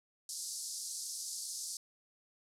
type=band-pass noise; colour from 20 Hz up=pink; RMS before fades=-42 dBFS; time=0.29-1.77 s; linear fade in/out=2 ms; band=4600 to 11000 Hz; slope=48 dB/octave; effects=none